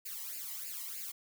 blue noise with flanger, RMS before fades -42 dBFS, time 0.05-1.12 s, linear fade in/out 10 ms, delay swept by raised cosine 0.42 to 1.01 ms, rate 3.2 Hz, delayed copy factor +1, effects none

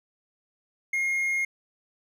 triangle tone, 2141 Hz, C7, 39 cents sharp, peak -22 dBFS, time 0.93-1.45 s, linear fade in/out 5 ms, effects none

